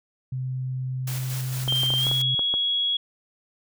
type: tone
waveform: sine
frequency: 129.2 Hz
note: C3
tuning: 21 cents flat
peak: -26 dBFS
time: 0.32-2.35 s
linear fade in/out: 5 ms
type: noise with tremolo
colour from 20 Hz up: white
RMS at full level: -35 dBFS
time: 1.07-2.22 s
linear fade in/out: 5 ms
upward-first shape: square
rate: 4.4 Hz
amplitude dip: 35%
type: clicks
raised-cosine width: 1 ms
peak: -19 dBFS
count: 9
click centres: 1.678 / 1.724 / 1.834 / 1.904 / 1.938 / 2.068 / 2.114 / 2.393 / 2.54 s
type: tone with pitch glide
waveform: sine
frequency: 3161 to 3332 Hz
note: G7 to G#7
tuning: +14 to +5 cents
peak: -21 dBFS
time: 1.68-2.97 s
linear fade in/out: 5 ms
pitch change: +91 cents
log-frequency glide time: 2-2.07 s
effects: none